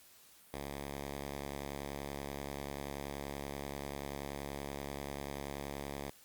5% pulse tone, 70.4 Hz, C#2, 27 cents sharp, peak -29 dBFS, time 0.54-6.1 s, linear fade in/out 0 ms, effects white hiss -61 dBFS RMS until 6.24 s + Opus 48 kbps

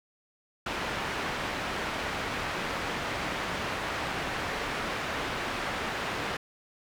white low-pass noise, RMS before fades -33 dBFS, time 0.66-6.37 s, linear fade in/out 5 ms, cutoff 2000 Hz, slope 12 dB/octave, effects none

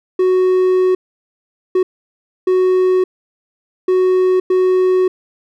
triangle tone bursts at uneven times, 370 Hz, F#4, in tune, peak -8 dBFS, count 5, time 0.19-0.95 / 1.75-1.83 / 2.47-3.04 / 3.88-4.4 / 4.5-5.08 s, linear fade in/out 5 ms, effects none

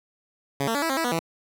10% pulse tone with pitch steps, 139.2 / 227.1 / 285.7 / 327.5 / 267.5 / 327.3 / 244 / 165 Hz, C#3 / A#3 / D4 / E4 / C4 / E4 / B3 / E3, +8 / -45 / -48 / -11 / +38 / -12 / -21 / +2 cents, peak -15 dBFS, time 0.6-1.192 s, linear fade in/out 2 ms, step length 74 ms, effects none

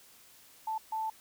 sine tone bursts at uneven times, 880 Hz, A5, in tune, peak -31 dBFS, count 2, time 0.67-0.78 / 0.92-1.1 s, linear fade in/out 5 ms, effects white hiss -58 dBFS RMS until 1.2 s

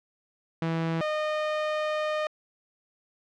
sawtooth tone pair in turn, 164 / 612.6 Hz, E3 / D#5, -9 / -27 cents, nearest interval octave + major seventh, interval 2282 cents, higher second, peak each -22 dBFS, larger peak neither, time 0.62-1.01 / 1.01-2.27 s, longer second, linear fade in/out 2 ms, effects low-pass 3000 Hz 12 dB/octave

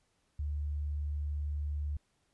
sine tone, 73.5 Hz, D2, 2 cents sharp, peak -32 dBFS, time 0.39-1.97 s, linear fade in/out 5 ms, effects pink hiss -75 dBFS RMS until 2.33 s + resampled to 24000 Hz

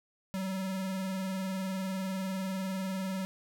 square tone with vibrato, 190 Hz, F#3, 46 cents sharp, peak -33 dBFS, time 0.34-3.25 s, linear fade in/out 0 ms, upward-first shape sine, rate 20 Hz, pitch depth 47 cents each way, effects none

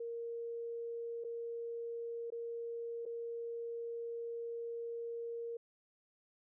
sine tone with dropouts, 466.2 Hz, A#4, in tune, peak -39 dBFS, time 0-5.57 s, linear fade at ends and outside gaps 5 ms, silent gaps 1.24-1.246 / 2.303-2.321 / 3.054-3.061 s, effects none

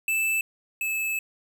square tone pair in turn, 2637 / 2608 Hz, E7 / E7, 0 / -19 cents, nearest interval unison, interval 19 cents, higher first, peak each -23 / -26 dBFS, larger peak first, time 0.08-0.41 / 0.81-1.19 s, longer second, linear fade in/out 2 ms, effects none

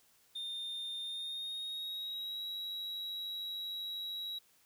triangle tone with pitch glide, 3631 to 3869 Hz, A#7 to B7, -46 to -36 cents, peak -37 dBFS, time 0.35-4.39 s, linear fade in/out 10 ms, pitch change +110 cents, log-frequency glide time 1.02-2.43 s, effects white hiss -68 dBFS RMS until 4.65 s

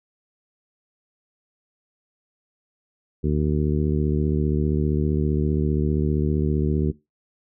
harmonic tone, 75.2 Hz, D2, 42 cents sharp, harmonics 1 / 2 / 3 / 4 / 5 / 6, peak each -24 / -23 / -26 / -29 / -27 / -34 dBFS, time 3.23-6.92 s, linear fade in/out 20 ms, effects noise-tail reverb RT60 0.2 s tail -18 dB re dry

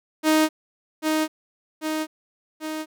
sawtooth tone with echo, 311.9 Hz, D#4, 4 cents sharp, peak -12 dBFS, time 0.23-0.49 s, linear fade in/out 50 ms, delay 790 ms, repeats 3, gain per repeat -4 dB, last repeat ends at 2.86 s, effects none

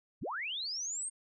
sine linear sweep, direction up, 33.34 to 8690 Hz, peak -35 dBFS, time 0.21-1.1 s, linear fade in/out 20 ms, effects none

